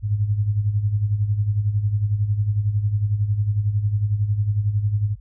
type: tone with tremolo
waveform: sine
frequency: 103.83 Hz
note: G#2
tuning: in tune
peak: -15 dBFS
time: 0.02-5.16 s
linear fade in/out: 50 ms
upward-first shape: sine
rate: 11 Hz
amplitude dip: 65%
effects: added 50 Hz sine -41 dBFS peak until 5.2 s